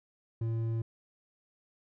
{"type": "tone with hard clipping", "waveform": "sine", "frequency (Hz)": 113.7, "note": "A#2", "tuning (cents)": -43, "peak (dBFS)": -31, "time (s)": [0.41, 0.82], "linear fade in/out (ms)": 5, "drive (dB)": 6, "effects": []}